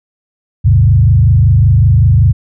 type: tone with frequency modulation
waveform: sine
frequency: 103.83 Hz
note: G#2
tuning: in tune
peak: -4 dBFS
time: 0.64-2.33 s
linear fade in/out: 20 ms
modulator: 25.3 Hz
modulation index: 1.3
effects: none